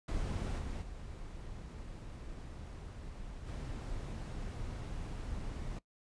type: noise with level steps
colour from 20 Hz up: brown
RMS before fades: -36 / -40 / -46 / -41 dBFS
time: 0.08-5.79 s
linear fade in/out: 5 ms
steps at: 0.58 / 0.81 / 3.46 s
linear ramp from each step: 20 ms
effects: noise-tail reverb RT60 0.1 s tail -20 dB re dry + resampled to 22050 Hz